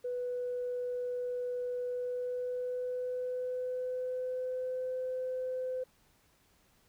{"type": "tone with pitch glide", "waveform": "sine", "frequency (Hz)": [493.9, 511.3], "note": ["B4", "C5"], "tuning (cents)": [0, -40], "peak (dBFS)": -32, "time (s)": [0.04, 5.84], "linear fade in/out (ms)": 10, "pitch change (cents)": 60, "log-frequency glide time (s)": [1.84, 4.98], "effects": ["tanh soft clip ceiling -28 dBFS", "pink hiss -68 dBFS RMS until 6.88 s"]}